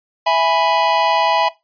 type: chord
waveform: square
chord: E major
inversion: none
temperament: equal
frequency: 659.3 / 830.6 / 987.8 Hz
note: E5 / G#5 / B5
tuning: 0 / 0 / 0 cents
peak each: -18 dBFS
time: 0.26-1.49 s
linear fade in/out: 10 ms
effects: noise-tail reverb RT60 0.2 s tail -18 dB re dry + resampled to 11025 Hz